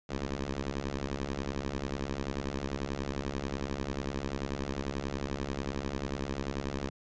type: ring-modulated tone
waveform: 10% pulse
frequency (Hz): 69.3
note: C#2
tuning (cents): 0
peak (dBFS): -22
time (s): 0.09-6.9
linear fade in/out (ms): 5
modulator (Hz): 133
effects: resampled to 16000 Hz